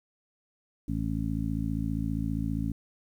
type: harmonic tone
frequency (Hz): 55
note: A1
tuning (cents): 0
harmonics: 1 / 2 / 3 / 4 / 5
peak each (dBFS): -34 / -34 / -34 / -34 / -34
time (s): 0.88-2.72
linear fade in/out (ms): 5
effects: 10-bit